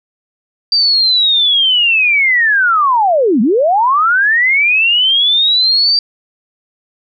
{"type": "linear two-way sweep", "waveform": "sine", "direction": "down then up", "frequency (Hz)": [4699, 196, 4699], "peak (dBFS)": -8, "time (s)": [0.72, 5.99], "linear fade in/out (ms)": 2, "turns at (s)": 3.41, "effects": []}